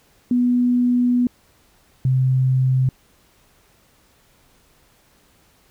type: tone pair in turn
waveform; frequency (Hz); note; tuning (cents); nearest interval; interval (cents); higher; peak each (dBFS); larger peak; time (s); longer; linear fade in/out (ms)
sine; 245.5 / 130.05; B3 / C3; -10 / -10; major seventh; 1100; first; -14; neither; 0.31-1.27 / 2.05-2.89; first; 2
effects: pink hiss -57 dBFS RMS until 5.7 s